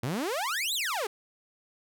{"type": "exponential two-way sweep", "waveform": "sawtooth", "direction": "up then down", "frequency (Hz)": [110, 4186, 380.2], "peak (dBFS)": -25, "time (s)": [0.03, 1.07], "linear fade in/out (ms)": 5, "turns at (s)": 0.74, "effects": []}